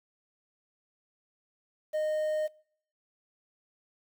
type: tone with quantisation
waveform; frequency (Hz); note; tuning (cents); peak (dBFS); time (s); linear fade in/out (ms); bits
triangle; 616; D#5; -17; -25; 1.93-2.48; 20; 9
effects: noise-tail reverb RT60 0.6 s tail -24 dB re dry